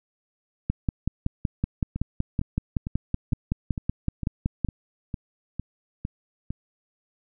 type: two click trains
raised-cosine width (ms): 5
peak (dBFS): -17 / -11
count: 11 / 22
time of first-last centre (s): 1.96-6.505 / 0.7-4.647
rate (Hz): 2.2 / 5.32
effects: none